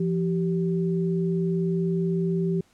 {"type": "tone pair together", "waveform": "sine", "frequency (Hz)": [171, 387], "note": ["F3", "G4"], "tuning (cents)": [-36, -22], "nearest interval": "octave + major second", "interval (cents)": 1414, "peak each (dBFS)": [-23, -27], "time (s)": [0, 2.61], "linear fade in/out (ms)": 5, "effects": ["pink hiss -62 dBFS RMS until 2.73 s", "low-pass 10000 Hz 12 dB/octave"]}